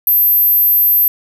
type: tone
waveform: sine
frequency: 12320 Hz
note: G9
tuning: 31 cents flat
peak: -8 dBFS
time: 0.07-1.08 s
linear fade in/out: 2 ms
effects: none